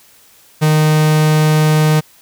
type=tone; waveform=45% pulse; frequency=154.3 Hz; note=D#3; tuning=14 cents flat; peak=-9 dBFS; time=0.61-2.01 s; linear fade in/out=20 ms; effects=white hiss -47 dBFS RMS until 2.21 s